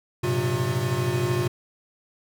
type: tone cluster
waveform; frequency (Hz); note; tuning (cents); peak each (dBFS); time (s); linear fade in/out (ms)
square; 100.3 / 118.9 / 131.8 / 183.4 / 357.6; G2 / A#2 / C3 / F#3 / F4; +40 / +35 / +13 / -15 / +41; -33 / -29 / -27 / -36 / -29; 0.23-1.48; 10
effects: none